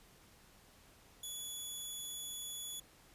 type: tone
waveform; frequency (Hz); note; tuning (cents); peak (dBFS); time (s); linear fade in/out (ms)
15% pulse; 3413; G#7; +47; -35; 1.23-2.8; 5
effects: pink hiss -63 dBFS RMS until 3.14 s + resampled to 32000 Hz